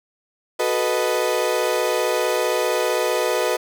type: chord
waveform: 35% pulse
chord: B dominant seventh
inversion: second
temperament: equal with one note detuned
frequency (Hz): 370 / 438.5 / 493.9 / 622.3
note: F#4 / A4 / B4 / D#5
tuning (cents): 0 / -6 / 0 / 0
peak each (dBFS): -24 / -24 / -21 / -23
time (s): 0.59-3.57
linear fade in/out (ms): 10
effects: none